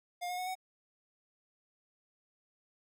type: tone with pitch steps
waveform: square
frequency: 709 / 721.4 / 734 / 746.8 Hz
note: F5 / F#5 / F#5 / F#5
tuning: +26 / -44 / -14 / +16 cents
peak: -36 dBFS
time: 0.21-0.554 s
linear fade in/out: 20 ms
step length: 86 ms
effects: none